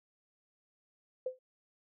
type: tone with exponential decay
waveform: sine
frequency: 512 Hz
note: C5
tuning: 38 cents flat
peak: -29 dBFS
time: 1.26-1.39 s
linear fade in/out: 5 ms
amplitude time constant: 27 ms
effects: none